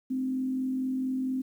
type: tone with frequency modulation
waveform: sine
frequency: 260 Hz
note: C4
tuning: 11 cents flat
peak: -27 dBFS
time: 0.1-1.42 s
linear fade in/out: 10 ms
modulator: 44.4 Hz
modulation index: 0.29
effects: 10-bit